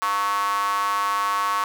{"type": "tone with high-pass filter", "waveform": "square", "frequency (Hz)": 100.8, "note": "G2", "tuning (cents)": 49, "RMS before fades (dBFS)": -23, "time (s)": [0.02, 1.64], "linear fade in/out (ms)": 0, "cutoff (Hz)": 1100, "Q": 6.8, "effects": []}